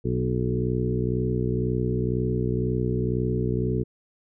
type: harmonic tone with a mistuned harmonic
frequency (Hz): 62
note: B1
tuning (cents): +7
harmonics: 1 / 2 / 3 / 4 / 5 / 6 / 7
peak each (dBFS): -32 / -26 / -30 / -32 / -36 / -30 / -31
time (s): 0.04-3.84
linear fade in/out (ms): 20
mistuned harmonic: 5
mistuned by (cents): +16
effects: none